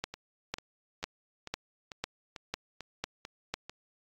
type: two click trains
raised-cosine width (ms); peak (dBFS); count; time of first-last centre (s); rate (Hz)
0.2; -15 / -24; 8 / 9; 0.04-3.54 / 0.14-3.696; 2 / 2.25
effects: AAC 48 kbps